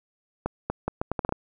accelerating click train, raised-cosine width 1 ms, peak -12 dBFS, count 9, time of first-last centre 0.46-1.324 s, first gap 240 ms, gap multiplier 0.75, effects none

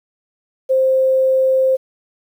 sine tone, 525 Hz, C5, 6 cents sharp, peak -11 dBFS, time 0.69-1.77 s, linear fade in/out 20 ms, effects 8-bit

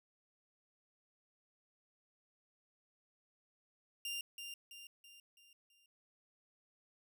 sawtooth tone with echo, 2794 Hz, F7, in tune, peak -36 dBFS, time 4.05-4.21 s, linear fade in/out 2 ms, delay 330 ms, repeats 5, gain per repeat -6 dB, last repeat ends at 5.86 s, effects none

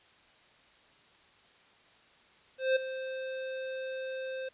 square tone with ADSR envelope, 523.3 Hz, C5, in tune, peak -23 dBFS, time 2.58-4.49 s, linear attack 180 ms, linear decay 11 ms, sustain -13 dB, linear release 8 ms, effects white hiss -61 dBFS RMS until 4.53 s + resampled to 8000 Hz

